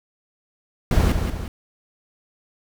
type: noise with echo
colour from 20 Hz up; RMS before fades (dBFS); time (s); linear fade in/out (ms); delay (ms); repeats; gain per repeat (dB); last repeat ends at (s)
brown; -17; 0.91-1.12; 2; 180; 2; -6; 1.48
effects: none